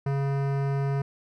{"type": "tone with hard clipping", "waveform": "sine", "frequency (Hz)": 138.59, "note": "C#3", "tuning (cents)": 0, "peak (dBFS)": -26, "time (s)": [0.06, 1.02], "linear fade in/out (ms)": 5, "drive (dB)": 18, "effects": []}